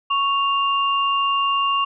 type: tone pair together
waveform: sine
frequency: 1110 / 2794 Hz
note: C#6 / F7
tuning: +2 / 0 cents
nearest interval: octave + major third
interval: 1598 cents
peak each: -18 / -23 dBFS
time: 0.1-1.85 s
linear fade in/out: 10 ms
effects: none